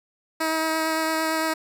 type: tone with vibrato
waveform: 10% pulse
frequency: 319.1 Hz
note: D#4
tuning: 44 cents sharp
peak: -14 dBFS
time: 0.4-1.54 s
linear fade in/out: 10 ms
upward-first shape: triangle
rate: 8.8 Hz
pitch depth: 14 cents each way
effects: none